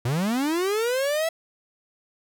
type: linear sweep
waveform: 45% pulse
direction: up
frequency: 112.3 to 664 Hz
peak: -22 dBFS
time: 0.05-1.29 s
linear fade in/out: 5 ms
effects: none